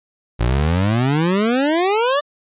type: exponential sweep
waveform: 25% pulse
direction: up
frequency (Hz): 55 to 599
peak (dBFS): -11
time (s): 0.39-2.21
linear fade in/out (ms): 20
effects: resampled to 8000 Hz